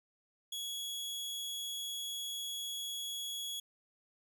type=tone; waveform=sawtooth; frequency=3349 Hz; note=G#7; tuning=14 cents sharp; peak=-35 dBFS; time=0.52-3.6 s; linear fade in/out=5 ms; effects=none